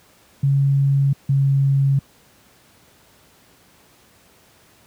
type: tone pair in turn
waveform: sine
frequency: 138.59 / 137.63 Hz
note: C#3 / C#3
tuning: 0 / -12 cents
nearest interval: unison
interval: 12 cents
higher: first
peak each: -13 dBFS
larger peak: neither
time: 0.43-1.13 / 1.29-1.99 s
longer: neither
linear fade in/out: 5 ms
effects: pink hiss -53 dBFS RMS until 4.86 s + high-pass 80 Hz 12 dB/octave